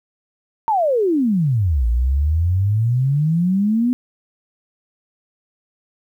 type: exponential two-way sweep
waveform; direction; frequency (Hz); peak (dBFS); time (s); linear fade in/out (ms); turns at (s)
sine; down then up; 932.3 to 56.3 to 252.7; -14; 0.68-3.93; 0; 1.87
effects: 9-bit